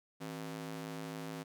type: ring-modulated tone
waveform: sawtooth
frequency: 214.4 Hz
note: A3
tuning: 45 cents flat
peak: -34 dBFS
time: 0.2-1.44 s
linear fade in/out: 20 ms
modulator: 51.9 Hz
effects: none